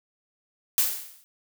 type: noise with exponential decay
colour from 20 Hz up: blue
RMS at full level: -19 dBFS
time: 0.78-1.24 s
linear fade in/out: 0 ms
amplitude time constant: 99 ms
effects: none